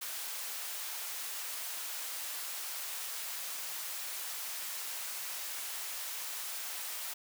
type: high-pass noise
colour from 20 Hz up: white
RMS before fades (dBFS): -40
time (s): 0.01-7.14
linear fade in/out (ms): 10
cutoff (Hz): 700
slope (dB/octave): 12
effects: none